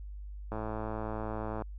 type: click train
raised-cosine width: 1 ms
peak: -23 dBFS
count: 121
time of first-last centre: 0.52-1.621 s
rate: 109 Hz
effects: added 50 Hz sine -40 dBFS peak until 1.78 s